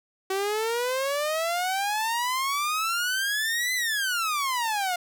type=exponential two-way sweep; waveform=sawtooth; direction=up then down; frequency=378.3 to 2041 to 699 Hz; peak=-21 dBFS; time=0.3-4.96 s; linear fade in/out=5 ms; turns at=3.74 s; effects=none